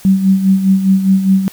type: tone with tremolo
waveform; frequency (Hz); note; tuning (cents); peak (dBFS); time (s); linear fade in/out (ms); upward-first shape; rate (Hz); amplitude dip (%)
sine; 191.8; G3; -37; -5; 0.05-1.48; 0; sine; 4.9; 65
effects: white hiss -39 dBFS RMS until 1.52 s